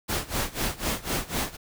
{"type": "noise with tremolo", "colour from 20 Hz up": "pink", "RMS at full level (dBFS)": -26, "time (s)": [0.08, 1.57], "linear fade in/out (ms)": 20, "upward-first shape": "sine", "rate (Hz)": 4, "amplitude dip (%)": 90, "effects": []}